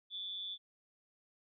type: tone with amplitude modulation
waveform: sine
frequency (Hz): 3478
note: A7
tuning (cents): -21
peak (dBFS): -37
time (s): 0.1-0.58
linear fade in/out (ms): 50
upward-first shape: sine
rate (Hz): 190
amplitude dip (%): 55
effects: none